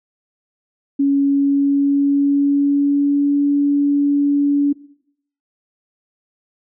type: tone with pitch glide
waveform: sine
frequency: 279.1 to 285.5 Hz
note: C#4 to D4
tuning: +12 to -49 cents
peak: -12 dBFS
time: 0.99-4.73 s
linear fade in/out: 10 ms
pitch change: +39 cents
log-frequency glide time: 1.19-3.43 s
effects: noise-tail reverb RT60 0.7 s tail -20 dB re dry